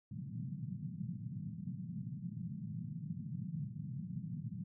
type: band-pass noise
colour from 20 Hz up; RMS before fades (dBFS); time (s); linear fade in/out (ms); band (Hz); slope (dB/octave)
white; -43; 0.11-4.64; 5; 110 to 200; 48
effects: none